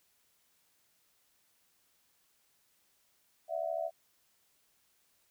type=tone with amplitude modulation; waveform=sine; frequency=660 Hz; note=E5; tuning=2 cents sharp; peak=-28 dBFS; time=3.48-3.91 s; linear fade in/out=50 ms; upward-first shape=sine; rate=73.1 Hz; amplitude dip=95%; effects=white hiss -72 dBFS RMS until 5.3 s